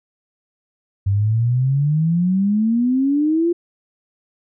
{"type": "exponential sweep", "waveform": "sine", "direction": "up", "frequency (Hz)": [96.4, 350], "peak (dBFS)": -14, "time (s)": [1.06, 3.53], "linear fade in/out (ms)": 10, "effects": []}